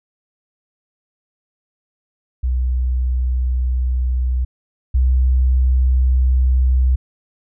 sine tone pair in turn, 62.7 / 63.8 Hz, B1 / C2, +27 / -43 cents, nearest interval unison, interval 30 cents, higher second, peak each -15 / -11 dBFS, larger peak second, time 2.43-4.45 / 4.94-6.96 s, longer neither, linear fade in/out 10 ms, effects none

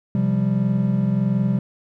triangle chord, C suspended fourth, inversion none, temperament equal with one note detuned, 130.44 / 174.61 / 196 Hz, C3 / F3 / G3, -5 / 0 / 0 cents, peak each -20 / -22 / -18 dBFS, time 0.15-1.59 s, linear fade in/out 2 ms, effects none

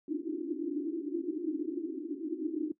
white band-pass noise, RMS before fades -35 dBFS, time 0.08-2.72 s, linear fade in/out 5 ms, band 280 to 350 Hz, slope 96 dB/octave, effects noise-tail reverb RT60 0.1 s tail -18 dB re dry

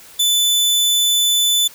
sawtooth tone, 3500 Hz, A7, 10 cents flat, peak -10 dBFS, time 0.19-1.68 s, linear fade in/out 10 ms, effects white hiss -42 dBFS RMS until 1.74 s

